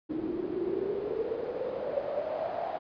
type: noise with band-pass filter sweep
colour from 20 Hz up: pink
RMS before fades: -33 dBFS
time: 0.09-2.79 s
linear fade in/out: 20 ms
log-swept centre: 310 to 720 Hz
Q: 9.6
effects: resampled to 11025 Hz